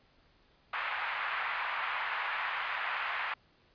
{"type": "band-pass noise", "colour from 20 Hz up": "pink", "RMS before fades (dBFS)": -35, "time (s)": [0.73, 3.34], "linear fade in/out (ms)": 5, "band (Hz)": [930, 2500], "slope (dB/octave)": 24, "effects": ["pink hiss -66 dBFS RMS until 3.74 s", "resampled to 11025 Hz"]}